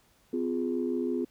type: chord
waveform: sine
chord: F minor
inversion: second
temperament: equal with one note detuned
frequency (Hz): 254.9 / 349.2 / 415.3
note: C4 / F4 / Ab4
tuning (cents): -45 / 0 / 0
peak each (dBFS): -30 / -31 / -33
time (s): 0.33-1.25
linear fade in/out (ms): 5
effects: tanh soft clip ceiling -18 dBFS + pink hiss -65 dBFS RMS until 1.3 s